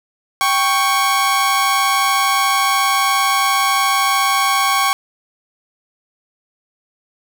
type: tone pair together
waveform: sawtooth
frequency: 785.8 / 1108.7 Hz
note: G5 / C#6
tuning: +4 / 0 cents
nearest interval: tritone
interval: 596 cents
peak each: -15 / -11 dBFS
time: 0.41-4.93 s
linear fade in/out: 0 ms
effects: none